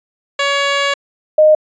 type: tone pair in turn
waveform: 10% pulse / sine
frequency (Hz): 562 / 616.2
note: C#5 / D#5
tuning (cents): +24 / -17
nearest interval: major second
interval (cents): 159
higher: second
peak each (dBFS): -5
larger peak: neither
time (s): 0.39-0.94 / 1.38-1.55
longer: first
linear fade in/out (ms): 5
effects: resampled to 16000 Hz